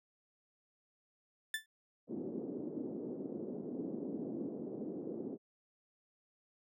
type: tone with exponential decay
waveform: 30% pulse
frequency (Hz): 1760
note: A6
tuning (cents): 0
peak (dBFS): -29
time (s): 1.54-1.66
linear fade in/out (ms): 2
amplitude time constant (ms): 24
type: band-pass noise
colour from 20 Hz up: pink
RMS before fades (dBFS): -42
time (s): 2.07-5.38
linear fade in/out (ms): 50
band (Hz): 230 to 400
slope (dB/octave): 24
effects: none